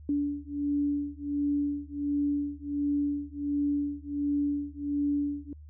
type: beating tone pair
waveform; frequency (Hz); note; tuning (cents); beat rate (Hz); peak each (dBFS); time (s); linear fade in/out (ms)
sine; 287.4 / 288.8; D4 / D4; -37 / -29; 1.4; -30 / -30; 0.09-5.53; 2
effects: added 75 Hz sine -45 dBFS peak until 5.69 s